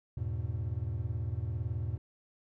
triangle chord, E major, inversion none, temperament equal with one note detuned, 82.41 / 103.83 / 121.91 Hz, E2 / G#2 / B2, 0 / 0 / -22 cents, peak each -35 / -34 / -35 dBFS, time 0.17-1.98 s, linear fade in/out 5 ms, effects none

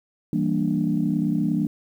sine chord, E half-diminished seventh, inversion none, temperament equal, 164.81 / 196 / 233.1 / 293.7 Hz, E3 / G3 / Bb3 / D4, 0 / 0 / 0 / 0 cents, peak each -25 dBFS, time 0.33-1.67 s, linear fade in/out 2 ms, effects tanh soft clip ceiling -10 dBFS + 9-bit

